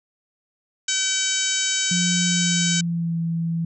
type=harmonic tone; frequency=765 Hz; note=G5; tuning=42 cents flat; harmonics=2 / 3 / 4 / 5 / 6 / 7 / 8 / 9 / 10; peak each=-30 / -32 / -27 / -30 / -32 / -32 / -27 / -27 / -29 dBFS; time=0.88-2.81 s; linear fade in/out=5 ms
type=tone with pitch glide; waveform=sine; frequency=177.2 to 166.29 Hz; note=F3 to E3; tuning=+25 to +15 cents; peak=-21 dBFS; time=1.91-3.65 s; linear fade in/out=5 ms; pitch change=-110 cents; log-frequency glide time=2.26-3.18 s
effects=none